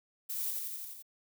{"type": "noise with echo", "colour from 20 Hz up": "violet", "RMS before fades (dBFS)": -37, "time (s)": [0.29, 0.51], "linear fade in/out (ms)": 10, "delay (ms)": 86, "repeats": 6, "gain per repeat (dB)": -2, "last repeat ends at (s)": 1.026, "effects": []}